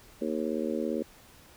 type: harmonic tone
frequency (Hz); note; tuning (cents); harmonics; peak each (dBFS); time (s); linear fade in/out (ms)
77.78; D#2; 0; 3 / 4 / 5 / 6 / 7; -33 / -34 / -35 / -36 / -36; 0.21-1.03; 10
effects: pink hiss -55 dBFS RMS until 1.56 s